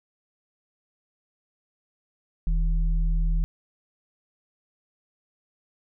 sine tone pair together, 40 / 160 Hz, D#1 / D#3, +49 / +49 cents, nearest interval 2 octaves, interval 2400 cents, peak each -20 / -32 dBFS, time 2.47-3.44 s, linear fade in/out 0 ms, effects none

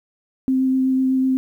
sine tone with vibrato, 261.6 Hz, C4, in tune, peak -15 dBFS, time 0.48-1.37 s, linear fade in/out 0 ms, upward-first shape sine, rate 8 Hz, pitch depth 10 cents each way, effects 9-bit

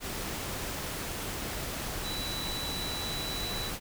sine tone in noise, 3951 Hz, B7, in tune, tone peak -36 dBFS, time 2.02-3.72 s, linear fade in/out 50 ms, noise pink, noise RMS -36 dBFS, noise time 0-3.8 s, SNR -3 dB, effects none

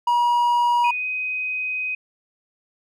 triangle tone, 959 Hz, A#5, 49 cents sharp, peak -14 dBFS, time 0.07-0.91 s, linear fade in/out 5 ms
sine tone with pitch glide, 2489 to 2511 Hz, D#7 to D#7, 0 to +15 cents, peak -23 dBFS, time 0.84-1.95 s, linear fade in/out 5 ms, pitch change +15 cents, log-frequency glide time 0.95-1.05 s
effects none

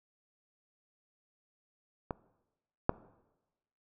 clicks, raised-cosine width 1 ms, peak -20 / -10 dBFS, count 2, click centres 2.108 / 2.894 s, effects noise-tail reverb RT60 1.0 s tail -20 dB re dry

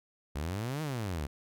sawtooth exponential two-way sweep, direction up then down, 67.2 to 160.9 to 67.2 Hz, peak -29 dBFS, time 0.35-1.27 s, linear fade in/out 10 ms, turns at 0.82 s, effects none

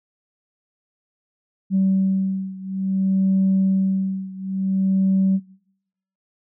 sine beating tone pair, 191.3 / 191.87 Hz, G3 / G3, -42 / -37 cents, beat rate 0.57 Hz, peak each -19 / -21 dBFS, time 1.7-5.4 s, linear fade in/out 50 ms, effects noise-tail reverb RT60 0.8 s tail -22 dB re dry + tanh soft clip ceiling -11 dBFS

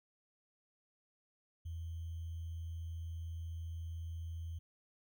sine tone with sample-and-hold, 82.9 Hz, E2, 10 cents sharp, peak -40 dBFS, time 1.65-4.59 s, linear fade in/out 10 ms, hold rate 3150 Hz, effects none

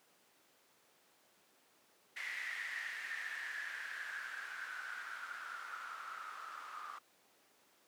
violet noise with low-pass filter sweep, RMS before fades -45 dBFS, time 2.16-6.99 s, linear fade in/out 10 ms, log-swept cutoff 2000 to 1200 Hz, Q 9.7, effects pink hiss -69 dBFS RMS until 7.87 s + high-pass 300 Hz 12 dB/octave

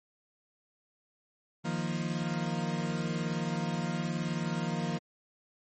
40% pulse chord, Eb suspended second, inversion none, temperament equal, 155.56 / 174.61 / 233.1 Hz, Eb3 / F3 / Bb3, 0 / 0 / 0 cents, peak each -34 / -33 / -36 dBFS, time 1.64-4.99 s, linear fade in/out 20 ms, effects MP3 32 kbps

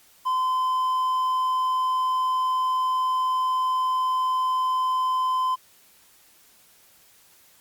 triangle tone, 1026 Hz, C6, 34 cents flat, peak -19 dBFS, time 0.25-5.56 s, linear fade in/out 20 ms, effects white hiss -56 dBFS RMS until 7.6 s + Opus 48 kbps

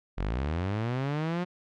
sawtooth linear sweep, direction up, 41 to 181.7 Hz, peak -24 dBFS, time 0.17-1.45 s, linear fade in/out 20 ms, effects low-pass 3000 Hz 12 dB/octave

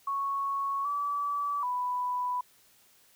sine tone with pitch steps, 1107 / 1151 / 991 Hz, C#6 / D6 / B5, -3 / -35 / +6 cents, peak -28 dBFS, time 0.07-2.41 s, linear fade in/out 5 ms, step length 780 ms, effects white hiss -62 dBFS RMS until 3.15 s

